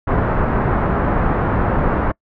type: low-pass noise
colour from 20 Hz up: pink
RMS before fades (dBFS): -17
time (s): 0.07-2.12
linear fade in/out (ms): 10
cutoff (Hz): 1500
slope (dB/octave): 24
effects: noise-tail reverb RT60 0.1 s tail -26 dB re dry